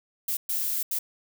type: noise bursts at uneven times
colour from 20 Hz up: violet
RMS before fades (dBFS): -28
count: 3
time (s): 0.28-0.37 / 0.49-0.83 / 0.91-0.99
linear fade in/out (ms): 5
effects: none